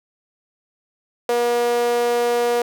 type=tone with high-pass filter; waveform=sawtooth; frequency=239.4 Hz; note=A#3; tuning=46 cents sharp; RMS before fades=-19 dBFS; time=1.29-2.62 s; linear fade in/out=2 ms; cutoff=540 Hz; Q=8.2; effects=none